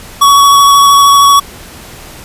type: tone with vibrato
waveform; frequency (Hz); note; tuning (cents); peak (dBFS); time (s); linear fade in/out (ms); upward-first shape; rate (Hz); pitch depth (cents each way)
square; 1125; C#6; +25; -3; 0.21-1.4; 10; sine; 13; 11
effects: pink hiss -31 dBFS RMS until 2.24 s + resampled to 32000 Hz